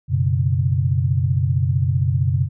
sine chord, F# suspended fourth, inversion none, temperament just, 92.5 / 123.33 / 138.75 Hz, F#2 / B2 / C#3, 0 / -2 / +2 cents, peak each -20 dBFS, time 0.08-2.49 s, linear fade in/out 50 ms, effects none

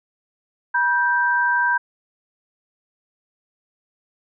sine tone pair together, 967.1 / 1568 Hz, B5 / G6, -37 / 0 cents, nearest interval minor sixth, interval 837 cents, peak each -20 / -18 dBFS, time 0.74-1.78 s, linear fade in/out 10 ms, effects none

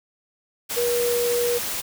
sine tone in noise, 480 Hz, B4, 49 cents flat, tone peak -20 dBFS, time 0.76-1.59 s, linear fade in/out 20 ms, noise white, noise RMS -28 dBFS, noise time 0.69-1.82 s, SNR +5 dB, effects none

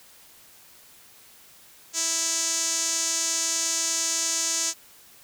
sawtooth tone with band-pass filter, 328.5 Hz, E4, 6 cents flat, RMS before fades -26 dBFS, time 1.93-4.74 s, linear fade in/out 50 ms, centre 6600 Hz, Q 4.2, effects white hiss -52 dBFS RMS until 5.23 s

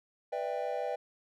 triangle chord, E minor seventh, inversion second, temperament just, 494.4 / 593.3 / 659.3 / 791.1 Hz, B4 / D5 / E5 / G5, +2 / +18 / 0 / +16 cents, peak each -35 / -35 / -37 / -36 dBFS, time 0.32-0.96 s, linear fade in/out 10 ms, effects none

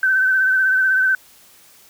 sine tone with vibrato, 1534 Hz, G6, 38 cents flat, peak -13 dBFS, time 0.03-1.15 s, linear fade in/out 2 ms, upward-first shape triangle, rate 16 Hz, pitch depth 40 cents each way, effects white hiss -49 dBFS RMS until 1.89 s

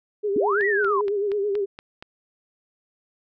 sine tone with vibrato, 406 Hz, G#4, 39 cents flat, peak -21 dBFS, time 0.23-1.66 s, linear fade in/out 20 ms, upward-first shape sine, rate 9.1 Hz, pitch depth 65 cents each way
sine linear two-way sweep, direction up then down, 220 to 1978 to 969 Hz, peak -21 dBFS, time 0.36-1.01 s, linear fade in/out 2 ms, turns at 0.65 s
click train, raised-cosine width 0.3 ms, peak -22 dBFS, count 7, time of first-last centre 0.61-2.025 s, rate 4.24 Hz
effects none

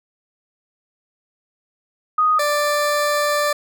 sine / 20% pulse tone pair in turn, 1244.5 / 588.7 Hz, D#6 / D5, 0 / +4 cents, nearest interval octave + minor second, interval 1296 cents, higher first, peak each -13 / -12 dBFS, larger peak second, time 2.18-2.39 / 2.39-3.53 s, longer second, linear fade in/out 5 ms, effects none

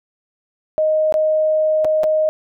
sine tone with dropouts, 622.3 Hz, D#5, in tune, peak -13 dBFS, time 0.78-2.29 s, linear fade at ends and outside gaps 0 ms, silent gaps 1.124-1.141 / 1.846-1.851 / 2.034-2.04 s, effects none

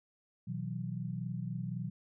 sine chord, B suspended fourth, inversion none, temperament equal with one note detuned, 123.47 / 161.14 / 185 Hz, B2 / E3 / F#3, 0 / -39 / 0 cents, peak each -39 / -40 / -40 dBFS, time 0.47-1.9 s, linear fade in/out 10 ms, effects none

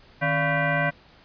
sine tone with frequency modulation, 695 Hz, F5, 9 cents flat, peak -20 dBFS, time 0.21-0.91 s, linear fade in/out 20 ms, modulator 425 Hz, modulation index 3.4, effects pink hiss -53 dBFS RMS until 1.24 s + resampled to 11025 Hz

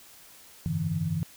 sine tone cluster, 91.2 / 101.7 / 144.5 / 163.9 Hz, F#2 / G#2 / D3 / E3, -24 / -36 / -28 / -10 cents, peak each -37 / -34 / -33 / -28 dBFS, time 0.66-1.23 s, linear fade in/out 0 ms, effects white hiss -52 dBFS RMS until 1.36 s

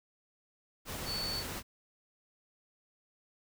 sine tone in noise, 4469 Hz, C#8, 13 cents sharp, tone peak -35 dBFS, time 1.05-1.44 s, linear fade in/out 50 ms, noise pink, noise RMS -40 dBFS, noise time 0.85-1.63 s, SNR +2 dB, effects none

